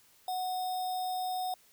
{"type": "tone with sample-and-hold", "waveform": "sine", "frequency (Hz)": 737, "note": "F#5", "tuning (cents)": -7, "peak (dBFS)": -31, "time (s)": [0.28, 1.54], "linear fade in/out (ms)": 2, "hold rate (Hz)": 4410, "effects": ["white hiss -63 dBFS RMS until 1.72 s"]}